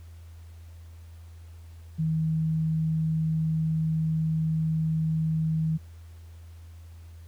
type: tone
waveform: sine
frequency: 159.1 Hz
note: D#3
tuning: 39 cents sharp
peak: -23 dBFS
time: 1.98-5.78 s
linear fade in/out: 20 ms
effects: added 83 Hz sine -43 dBFS peak until 7.27 s + pink hiss -61 dBFS RMS until 7.27 s